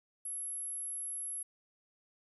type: tone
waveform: sine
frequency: 11175 Hz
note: F9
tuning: in tune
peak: -37 dBFS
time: 0.25-1.43 s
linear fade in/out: 5 ms
effects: none